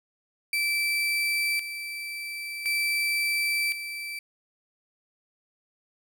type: tone with tremolo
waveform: 35% pulse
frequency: 2327 Hz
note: D7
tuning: 17 cents flat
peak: -22 dBFS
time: 0.53-4.19 s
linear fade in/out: 2 ms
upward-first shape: square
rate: 0.47 Hz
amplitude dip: 65%
effects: none